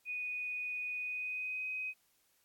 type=tone with pitch glide; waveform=sine; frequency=2479 to 2517 Hz; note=D#7 to D#7; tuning=-7 to +19 cents; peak=-36 dBFS; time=0.05-1.94 s; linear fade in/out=50 ms; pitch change=+26 cents; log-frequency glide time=0.95-1.68 s; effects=white hiss -73 dBFS RMS until 2.44 s + AAC 64 kbps